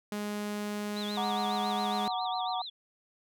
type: tone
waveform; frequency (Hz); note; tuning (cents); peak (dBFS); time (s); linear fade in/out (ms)
sawtooth; 207.7; G#3; 0; -29; 0.12-2.08; 2
type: tone with vibrato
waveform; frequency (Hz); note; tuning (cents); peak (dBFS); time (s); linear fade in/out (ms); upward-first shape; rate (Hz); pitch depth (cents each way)
sine; 3700; A#7; -14; -38; 0.96-2.7; 10; sine; 7.3; 190
type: chord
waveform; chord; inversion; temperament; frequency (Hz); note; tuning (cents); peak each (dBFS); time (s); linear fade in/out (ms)
sine; Gb augmented; none; equal; 740 / 932.3 / 1174.7; Gb5 / Bb5 / D6; 0 / 0 / 0; -32 / -36 / -38; 1.17-2.62; 5
effects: none